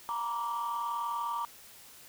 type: tone cluster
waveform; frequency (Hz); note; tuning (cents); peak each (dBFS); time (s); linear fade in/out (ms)
sine; 934 / 974 / 1167; A#5 / B5 / D6; +3 / -24 / -11; -33 / -38 / -33; 0.09-1.45; 0
effects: tanh soft clip ceiling -27 dBFS + white hiss -53 dBFS RMS until 2.08 s